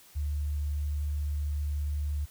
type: tone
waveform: sine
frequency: 73.42 Hz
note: D2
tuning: in tune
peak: -28 dBFS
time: 0.15-2.26 s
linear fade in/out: 20 ms
effects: white hiss -56 dBFS RMS until 2.3 s